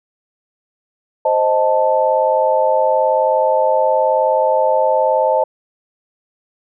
sine chord, A diminished, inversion first, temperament equal, 523.3 / 622.3 / 880 Hz, C5 / Eb5 / A5, 0 / 0 / 0 cents, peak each -16 dBFS, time 1.25-5.44 s, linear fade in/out 5 ms, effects none

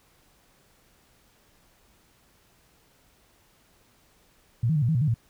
sine tone with pitch steps, 116.7 / 159.9 / 148.7 / 117.8 / 160.5 / 121 / 153.6 / 115 Hz, A#2 / D#3 / D3 / A#2 / E3 / B2 / D#3 / A#2, +2 / +48 / +22 / +19 / -46 / -35 / -22 / -23 cents, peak -20 dBFS, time 4.63-5.142 s, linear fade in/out 5 ms, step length 64 ms, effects pink hiss -62 dBFS RMS until 5.29 s

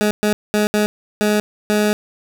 20% pulse tone bursts at uneven times, 210 Hz, G#3, 19 cents sharp, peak -9 dBFS, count 6, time 0.01-0.11 / 0.23-0.33 / 0.54-0.67 / 0.74-0.86 / 1.21-1.4 / 1.7-1.93 s, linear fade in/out 0 ms, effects 8-bit

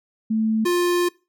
sine / square tone pair in turn, 220 / 352.1 Hz, A3 / F4, 0 / +14 cents, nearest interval minor sixth, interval 814 cents, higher second, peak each -18 dBFS, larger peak neither, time 0.3-0.65 / 0.65-1.09 s, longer second, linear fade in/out 10 ms, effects noise-tail reverb RT60 0.3 s tail -23 dB re dry

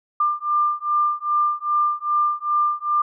sine beating tone pair, 1193 / 1195.5 Hz, D6 / D6, +27 / +30 cents, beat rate 2.5 Hz, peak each -21 dBFS, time 0.2-3.02 s, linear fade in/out 5 ms, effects none

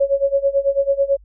sine tone with tremolo, 554 Hz, C#5, 1 cent flat, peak -11 dBFS, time 0-1.17 s, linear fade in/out 10 ms, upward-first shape sine, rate 9.1 Hz, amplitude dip 90%, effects added 50 Hz sine -44 dBFS peak until 1.24 s

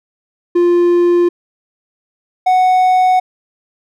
triangle tone pair in turn, 349.2 / 739.9 Hz, F4 / F#5, 0 / 0 cents, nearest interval octave + minor second, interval 1300 cents, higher second, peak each -6 dBFS, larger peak neither, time 0.55-1.29 / 2.46-3.2 s, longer neither, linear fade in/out 10 ms, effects none

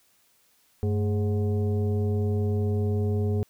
sine tone with frequency modulation, 98 Hz, G2, in tune, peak -22 dBFS, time 0.83-3.43 s, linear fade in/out 0 ms, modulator 317 Hz, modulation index 0.78, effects white hiss -64 dBFS RMS until 3.49 s

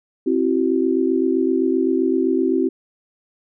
sine tone cluster, 264.3 / 331.9 / 379.7 Hz, C4 / E4 / F#4, +18 / +12 / +45 cents, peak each -20 dBFS, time 0.26-2.69 s, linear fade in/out 10 ms, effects none

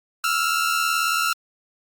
sawtooth tone pair together, 1318.5 / 1396.9 Hz, E6 / F6, 0 / 0 cents, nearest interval minor second, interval 100 cents, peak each -19 dBFS, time 0.24-1.33 s, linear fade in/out 2 ms, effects Opus 32 kbps

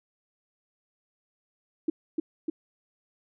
sine tone with echo, 320 Hz, D#4, 49 cents sharp, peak -21 dBFS, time 1.88-1.9 s, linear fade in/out 5 ms, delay 300 ms, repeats 2, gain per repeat -2 dB, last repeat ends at 2.5 s, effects none

